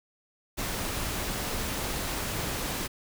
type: noise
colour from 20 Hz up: pink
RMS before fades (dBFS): -32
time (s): 0.57-2.88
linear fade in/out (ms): 20
effects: none